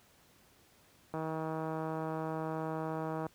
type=click train; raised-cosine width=1 ms; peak=-24 dBFS; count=339; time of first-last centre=1.14-3.266 s; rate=159 Hz; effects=pink hiss -64 dBFS RMS until 3.34 s + high-pass 60 Hz 12 dB/octave